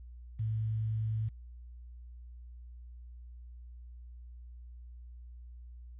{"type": "tone with quantisation", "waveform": "sine", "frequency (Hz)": 110, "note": "A2", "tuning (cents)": 0, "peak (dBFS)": -30, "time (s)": [0.39, 1.29], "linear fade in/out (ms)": 10, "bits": 10, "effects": ["added 60 Hz sine -46 dBFS peak until 5.99 s", "resampled to 8000 Hz"]}